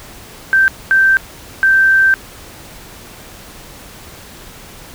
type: tone bursts at uneven times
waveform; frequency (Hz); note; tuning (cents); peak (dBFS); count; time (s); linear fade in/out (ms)
sine; 1562; G6; -7; -7; 3; 0.53-0.68 / 0.91-1.17 / 1.63-2.14; 0
effects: pink hiss -36 dBFS RMS until 4.94 s